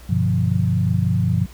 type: chord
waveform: sine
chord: G dominant seventh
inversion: none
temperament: equal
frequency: 98 / 123.47 / 146.83 / 174.61 Hz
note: G2 / B2 / D3 / F3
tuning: 0 / 0 / 0 / 0 cents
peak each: -20 / -21 / -25 / -21 dBFS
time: 0.09-1.46 s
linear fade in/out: 10 ms
effects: added 60 Hz sine -40 dBFS peak until 1.53 s + pink hiss -47 dBFS RMS until 1.53 s